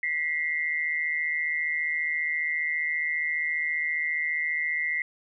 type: tone pair together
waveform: sine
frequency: 1954.2 / 2109 Hz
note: B6 / C7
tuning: -19 / +13 cents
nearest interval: minor second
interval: 132 cents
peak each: -28 dBFS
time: 0.03-5.02 s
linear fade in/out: 2 ms
effects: none